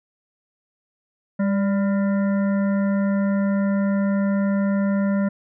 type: harmonic tone with a mistuned harmonic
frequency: 199.8 Hz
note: G3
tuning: 33 cents sharp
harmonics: 1 / 3 / 5 / 7 / 9 / 10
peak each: -18 / -28 / -38 / -36 / -40 / -47 dBFS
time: 1.39-5.29 s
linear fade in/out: 10 ms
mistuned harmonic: 3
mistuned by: -40 cents
effects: none